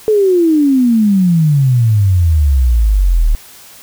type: exponential sweep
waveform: sine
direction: down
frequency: 440 to 36.71 Hz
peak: -7 dBFS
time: 0.08-3.35 s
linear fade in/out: 0 ms
effects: white hiss -38 dBFS RMS until 3.82 s